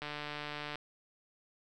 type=click train; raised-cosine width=0.3 ms; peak=-24 dBFS; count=110; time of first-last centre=0.02-0.756 s; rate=148 Hz; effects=none